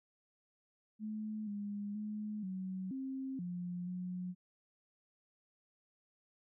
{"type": "tone with pitch steps", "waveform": "sine", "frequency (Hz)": [214.9, 204.2, 211.6, 187.5, 265.7, 177.3, 181], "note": ["A3", "G#3", "G#3", "F#3", "C4", "F3", "F#3"], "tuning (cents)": [-41, -29, 33, 23, 27, 26, -38], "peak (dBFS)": -38, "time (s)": [0.99, 4.35], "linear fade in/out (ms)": 50, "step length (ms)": 480, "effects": []}